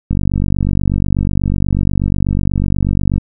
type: click train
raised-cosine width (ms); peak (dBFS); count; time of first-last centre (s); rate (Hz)
5; -3; 149; 0.11-3.181; 48.2
effects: none